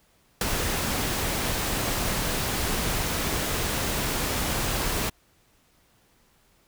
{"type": "noise with ADSR envelope", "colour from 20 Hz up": "pink", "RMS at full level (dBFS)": -22, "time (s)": [0.41, 5.1], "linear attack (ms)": 3, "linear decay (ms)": 15, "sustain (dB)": -5, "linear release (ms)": 12, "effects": ["pink hiss -63 dBFS RMS until 6.67 s"]}